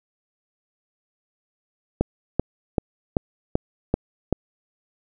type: click train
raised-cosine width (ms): 2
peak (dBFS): -5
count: 7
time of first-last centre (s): 2.01-4.327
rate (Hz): 2.59
effects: none